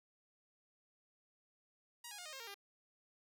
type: tone with pitch steps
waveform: 5% pulse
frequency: 953 / 824.9 / 713.9 / 617.9 / 534.9 / 462.9 / 400.7 Hz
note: A#5 / G#5 / F5 / D#5 / C5 / A#4 / G4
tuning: +38 / -12 / +38 / -12 / +38 / -12 / +38 cents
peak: -36 dBFS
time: 2.04-2.544 s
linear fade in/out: 5 ms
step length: 72 ms
effects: none